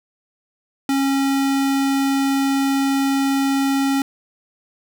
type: tone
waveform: square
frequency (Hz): 273.5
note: C#4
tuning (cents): -23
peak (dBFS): -17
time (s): 0.89-4.02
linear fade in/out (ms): 2
effects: none